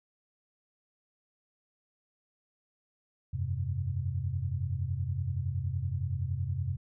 sine chord, F suspended second, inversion none, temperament equal, 87.31 / 98 / 130.81 Hz, F2 / G2 / C3, 0 / 0 / 0 cents, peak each -34 dBFS, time 3.33-6.77 s, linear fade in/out 10 ms, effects none

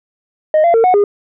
sine tone with pitch steps, 619 / 685 / 454.7 / 734 / 408.1 Hz, D#5 / F5 / A#4 / F#5 / G#4, -9 / -34 / -43 / -14 / -30 cents, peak -5 dBFS, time 0.54-1.04 s, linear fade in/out 2 ms, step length 100 ms, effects tanh soft clip ceiling -6 dBFS

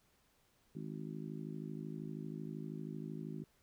harmonic tone, 52.8 Hz, G#1, 29 cents sharp, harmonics 3 / 4 / 5 / 6 / 7, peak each -45 / -47 / -49 / -51 / -52 dBFS, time 0.75-3.44 s, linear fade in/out 5 ms, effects pink hiss -73 dBFS RMS until 3.62 s

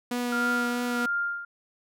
sawtooth tone with vibrato, 243.2 Hz, B3, 26 cents flat, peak -23 dBFS, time 0.11-1.06 s, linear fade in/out 5 ms, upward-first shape triangle, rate 3.1 Hz, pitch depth 11 cents each way
sine tone with tremolo, 1400 Hz, F6, 4 cents sharp, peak -24 dBFS, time 0.32-1.45 s, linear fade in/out 5 ms, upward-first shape sine, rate 1.5 Hz, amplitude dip 80%
effects none

